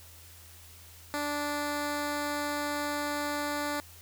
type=tone; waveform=10% pulse; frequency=292.6 Hz; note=D4; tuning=6 cents flat; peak=-22 dBFS; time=1.14-3.8 s; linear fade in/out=0 ms; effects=added 84 Hz sine -53 dBFS peak until 4.01 s + white hiss -53 dBFS RMS until 4.01 s